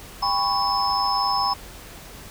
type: tone cluster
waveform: sine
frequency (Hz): 797 / 998 / 1102 / 5220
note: G5 / B5 / C#6 / E8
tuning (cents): +28 / +18 / -11 / -18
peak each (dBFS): -25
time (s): 0.22-1.54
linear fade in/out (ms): 10
effects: added 45 Hz sine -45 dBFS peak until 2.3 s + pink hiss -42 dBFS RMS until 2.3 s